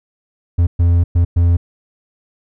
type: tone bursts at uneven times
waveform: triangle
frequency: 86 Hz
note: F2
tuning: 26 cents flat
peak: -7 dBFS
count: 4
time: 0.58-0.67 / 0.79-1.04 / 1.15-1.25 / 1.36-1.57 s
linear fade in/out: 10 ms
effects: none